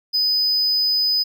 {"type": "tone", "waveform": "triangle", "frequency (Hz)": 5000, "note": "D#8", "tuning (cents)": 8, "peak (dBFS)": -15, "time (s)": [0.13, 1.24], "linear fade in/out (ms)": 20, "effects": []}